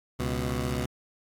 15% pulse tone pair together, 69.37 / 123.6 Hz, C#2 / B2, +2 / +2 cents, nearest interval minor seventh, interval 1000 cents, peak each -24 dBFS, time 0.19-0.86 s, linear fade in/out 10 ms, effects AAC 48 kbps

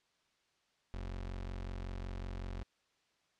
30% pulse tone, 45.38 Hz, F#1, 33 cents flat, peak -37 dBFS, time 0.94-2.63 s, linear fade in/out 0 ms, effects white hiss -75 dBFS RMS until 3.39 s + low-pass 5000 Hz 12 dB/octave

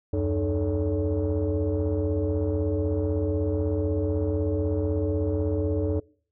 sine tone cluster, 74.4 / 90.5 / 304.7 / 433.5 / 564 Hz, D2 / F#2 / D#4 / A4 / C#5, +23 / -38 / -36 / -26 / +30 cents, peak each -31 / -25 / -28 / -28 / -32 dBFS, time 0.13-6 s, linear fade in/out 5 ms, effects noise-tail reverb RT60 0.5 s tail -24 dB re dry + tanh soft clip ceiling -17 dBFS

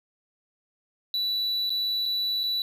triangle tone with dropouts, 3951 Hz, B7, in tune, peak -23 dBFS, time 1.14-2.62 s, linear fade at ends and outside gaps 1 ms, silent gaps 1.695-1.703 / 2.056-2.06 / 2.434-2.438 s, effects none

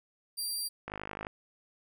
20% pulse tone, 4722 Hz, D8, 9 cents sharp, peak -27 dBFS, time 0.37-0.69 s, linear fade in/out 20 ms
click train, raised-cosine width 0.5 ms, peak -23 dBFS, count 21, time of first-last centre 0.88-1.268 s, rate 51.5 Hz
effects none

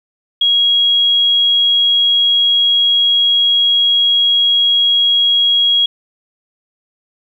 sine tone, 3300 Hz, G#7, 12 cents flat, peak -9 dBFS, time 0.41-5.86 s, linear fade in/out 5 ms, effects 8-bit

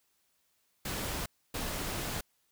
pink noise bursts at uneven times, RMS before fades -36 dBFS, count 2, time 0.85-1.26 / 1.54-2.21 s, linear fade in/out 5 ms, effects white hiss -74 dBFS RMS until 2.51 s

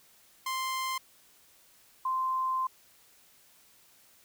sawtooth / sine tone pair in turn, 1046.5 / 1041.1 Hz, C6 / C6, 0 / -9 cents, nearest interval unison, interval 9 cents, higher first, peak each -27 dBFS, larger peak neither, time 0.46-0.98 / 2.05-2.67 s, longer second, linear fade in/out 5 ms, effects white hiss -61 dBFS RMS until 4.24 s

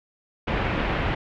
pink low-pass noise, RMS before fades -25 dBFS, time 0.47-1.15 s, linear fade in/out 10 ms, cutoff 2800 Hz, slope 24 dB/octave, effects none

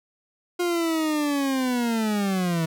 40% pulse linear sweep, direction down, 356 to 159.7 Hz, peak -21 dBFS, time 0.59-2.66 s, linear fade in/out 10 ms, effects none

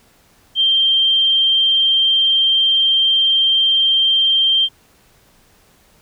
sine tone, 3159 Hz, G7, 13 cents sharp, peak -11 dBFS, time 0.55-4.69 s, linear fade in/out 50 ms, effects pink hiss -53 dBFS RMS until 6.01 s

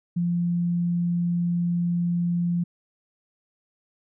sine tone, 173.3 Hz, F3, 13 cents flat, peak -21 dBFS, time 0.16-2.64 s, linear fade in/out 10 ms, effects none

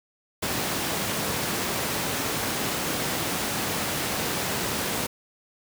pink high-pass noise, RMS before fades -28 dBFS, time 0.42-5.07 s, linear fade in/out 10 ms, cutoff 130 Hz, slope 12 dB/octave, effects none

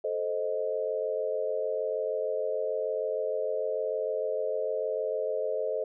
sine chord, A diminished, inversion none, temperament equal with one note detuned, 436.7 / 523.3 / 622.3 Hz, A4 / C5 / Eb5, -13 / 0 / 0 cents, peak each -32 dBFS, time 0.04-5.84 s, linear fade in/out 5 ms, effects none

